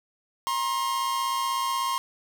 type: tone pair together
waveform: 45% pulse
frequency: 949.7 / 1066 Hz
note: A#5 / C6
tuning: +32 / +32 cents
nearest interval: major second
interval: 200 cents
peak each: -31 / -26 dBFS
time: 0.47-1.98 s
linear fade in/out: 0 ms
effects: 9-bit